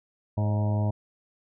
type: harmonic tone with a mistuned harmonic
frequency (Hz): 105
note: G#2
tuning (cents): +19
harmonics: 1 / 2 / 3 / 4 / 5 / 6 / 7 / 8 / 9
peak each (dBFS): -23 / -32 / -39 / -44 / -42 / -36 / -44 / -43 / -42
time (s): 0.37-0.91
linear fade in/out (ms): 10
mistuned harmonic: 5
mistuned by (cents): +47
effects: none